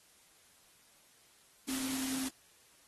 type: tone in noise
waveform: sine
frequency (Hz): 263.6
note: C4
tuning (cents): +13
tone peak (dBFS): -37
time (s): 1.68-2.29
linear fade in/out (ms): 10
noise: white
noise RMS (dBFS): -39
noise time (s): 1.68-2.29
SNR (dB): -1
effects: white hiss -64 dBFS RMS until 2.87 s + AAC 32 kbps